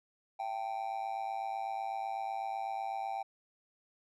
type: tone with amplitude modulation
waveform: triangle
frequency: 782 Hz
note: G5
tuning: 4 cents flat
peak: -29 dBFS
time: 0.39-3.23 s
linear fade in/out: 10 ms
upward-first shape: sine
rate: 108 Hz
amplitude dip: 85%
effects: none